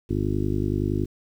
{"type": "harmonic tone", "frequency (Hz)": 50.7, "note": "G#1", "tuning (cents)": -41, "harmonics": [1, 2, 3, 4, 5, 6, 7, 8], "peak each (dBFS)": [-30, -27, -31, -37, -30, -30, -29, -37], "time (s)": [0.09, 1.06], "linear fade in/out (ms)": 20, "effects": ["9-bit"]}